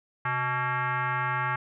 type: tone with frequency modulation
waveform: sine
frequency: 130.81 Hz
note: C3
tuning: in tune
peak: -25 dBFS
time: 0.25-1.56 s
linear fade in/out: 5 ms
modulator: 499 Hz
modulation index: 3.6
effects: none

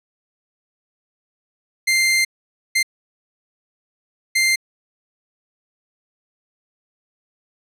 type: tone bursts at uneven times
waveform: sawtooth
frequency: 2093 Hz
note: C7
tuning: in tune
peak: -11 dBFS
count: 3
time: 1.87-2.25 / 2.75-2.83 / 4.35-4.56 s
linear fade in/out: 10 ms
effects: low-pass 12000 Hz 12 dB/octave

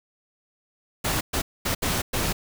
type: noise bursts at uneven times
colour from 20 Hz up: pink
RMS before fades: -25 dBFS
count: 5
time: 1.04-1.21 / 1.33-1.42 / 1.65-1.75 / 1.82-2.02 / 2.13-2.33 s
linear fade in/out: 10 ms
effects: none

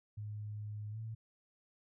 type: tone with pitch glide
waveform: sine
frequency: 105.3 to 111.56 Hz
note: G#2 to A2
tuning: +24 to +24 cents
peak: -40 dBFS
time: 0.17-1.15 s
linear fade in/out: 10 ms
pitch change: +100 cents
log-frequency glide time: 0.91-0.98 s
effects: none

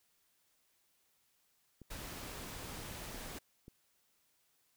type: clicks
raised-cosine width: 3 ms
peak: -39 dBFS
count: 9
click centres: 1.817 / 1.99 / 2.124 / 2.261 / 2.912 / 3.146 / 3.334 / 3.364 / 3.681 s
type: noise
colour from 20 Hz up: pink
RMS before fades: -46 dBFS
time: 1.9-3.39 s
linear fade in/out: 10 ms
effects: white hiss -75 dBFS RMS until 4.76 s

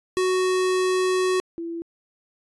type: tone pair in turn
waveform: square / sine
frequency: 370.5 / 335.4 Hz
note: F#4 / E4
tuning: +2 / +30 cents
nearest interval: major second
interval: 172 cents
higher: first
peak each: -20 / -28 dBFS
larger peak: first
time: 0.17-1.4 / 1.58-1.82 s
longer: first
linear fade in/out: 0 ms
effects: resampled to 24000 Hz

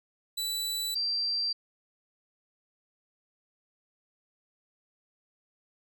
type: tone pair in turn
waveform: sawtooth / sine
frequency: 3960 / 4708 Hz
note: B7 / D8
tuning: +4 / +3 cents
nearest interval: minor third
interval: 299 cents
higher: second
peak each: -27 dBFS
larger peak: neither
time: 0.37-0.95 / 0.95-1.53 s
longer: neither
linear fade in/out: 10 ms
effects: none

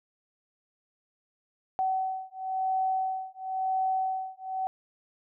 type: beating tone pair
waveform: sine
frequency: 757 / 757.97 Hz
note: F#5 / F#5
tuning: +39 / +42 cents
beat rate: 0.97 Hz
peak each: -30 dBFS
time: 1.79-4.67 s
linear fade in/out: 0 ms
effects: none

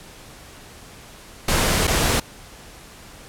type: noise with dropouts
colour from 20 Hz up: pink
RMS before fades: -19 dBFS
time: 1.48-2.2 s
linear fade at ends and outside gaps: 5 ms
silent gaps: 1.871-1.876 s
effects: pink hiss -43 dBFS RMS until 3.28 s + low-pass 12000 Hz 12 dB/octave

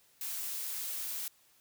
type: noise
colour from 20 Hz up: blue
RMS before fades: -38 dBFS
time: 0.21-1.28 s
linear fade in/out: 2 ms
effects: white hiss -66 dBFS RMS until 1.6 s

